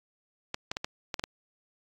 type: clicks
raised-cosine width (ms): 0.2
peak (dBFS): -14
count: 7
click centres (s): 0.544 / 0.715 / 0.769 / 0.845 / 1.142 / 1.195 / 1.239
effects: AAC 64 kbps